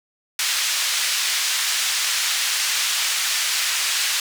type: band-pass noise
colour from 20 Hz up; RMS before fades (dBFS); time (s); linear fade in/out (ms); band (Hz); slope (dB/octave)
white; -22; 0.39-4.2; 2; 1600 to 6400; 12
effects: none